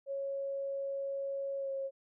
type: tone with pitch glide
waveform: sine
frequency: 551 to 542.8 Hz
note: C#5 to C#5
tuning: -11 to -36 cents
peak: -34 dBFS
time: 0.06-1.91 s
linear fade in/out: 50 ms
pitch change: -25 cents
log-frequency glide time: 1.58-1.7 s
effects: none